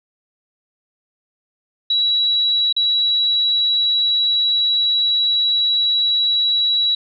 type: tone with dropouts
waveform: sine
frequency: 3904 Hz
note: B7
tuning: 21 cents flat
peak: -14 dBFS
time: 1.9-6.95 s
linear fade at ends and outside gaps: 5 ms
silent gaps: 2.727-2.764 s
effects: none